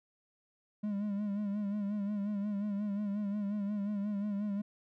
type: tone with vibrato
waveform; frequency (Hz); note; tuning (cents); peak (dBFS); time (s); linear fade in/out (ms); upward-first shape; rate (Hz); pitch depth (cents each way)
triangle; 204.5; G#3; -26; -30; 0.83-4.62; 10; sine; 5.6; 57
effects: none